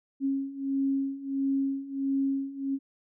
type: beating tone pair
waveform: sine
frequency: 271.9 / 273.4 Hz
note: C#4 / C#4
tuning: -33 / -24 cents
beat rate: 1.5 Hz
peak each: -31 / -28 dBFS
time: 0.2-2.79 s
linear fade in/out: 50 ms
effects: none